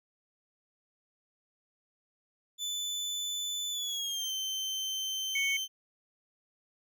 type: tone with pitch glide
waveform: 30% pulse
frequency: 3500 to 3100 Hz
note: A7 to G7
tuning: -10 to -20 cents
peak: -30 dBFS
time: 2.58-5.68 s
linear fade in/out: 50 ms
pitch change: -210 cents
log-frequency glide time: 3.71-4.32 s
type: tone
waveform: triangle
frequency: 2217 Hz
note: C#7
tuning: in tune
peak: -27 dBFS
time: 5.35-5.57 s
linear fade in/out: 5 ms
effects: none